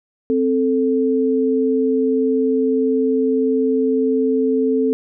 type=tone pair together; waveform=sine; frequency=261.6 / 440 Hz; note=C4 / A4; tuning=0 / 0 cents; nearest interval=major sixth; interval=900 cents; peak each=-17 dBFS; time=0.3-4.93 s; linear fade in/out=0 ms; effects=none